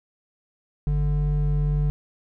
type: tone pair together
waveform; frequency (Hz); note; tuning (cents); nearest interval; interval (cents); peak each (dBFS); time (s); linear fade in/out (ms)
triangle; 49.03 / 146.83; G1 / D3; +1 / 0; octave + perfect fifth; 1899; -20; 0.87-1.9; 0
effects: none